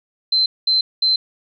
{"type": "tone bursts", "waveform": "sine", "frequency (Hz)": 4089, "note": "C8", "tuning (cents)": -41, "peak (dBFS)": -13, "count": 3, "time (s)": [0.32, 1.16], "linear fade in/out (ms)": 5, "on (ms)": 140, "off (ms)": 210, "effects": []}